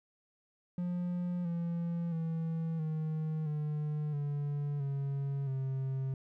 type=tone with pitch steps; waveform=triangle; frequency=177 / 169.99 / 163.25 / 156.78 / 150.57 / 144.6 / 138.87 / 133.37 Hz; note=F3 / F3 / E3 / D#3 / D3 / D3 / C#3 / C3; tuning=+23 / -46 / -17 / +13 / +44 / -27 / +3 / +34 cents; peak=-30 dBFS; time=0.78-6.14 s; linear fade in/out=2 ms; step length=670 ms; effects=none